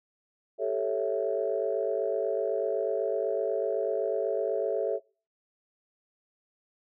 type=chord; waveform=sine; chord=A dominant seventh; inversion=third; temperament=equal; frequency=392 / 440 / 554.4 / 659.3 Hz; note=G4 / A4 / C#5 / E5; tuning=0 / 0 / 0 / 0 cents; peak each=-33 / -30 / -31 / -31 dBFS; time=0.58-5 s; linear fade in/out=50 ms; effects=noise-tail reverb RT60 0.4 s tail -24 dB re dry + tanh soft clip ceiling -15 dBFS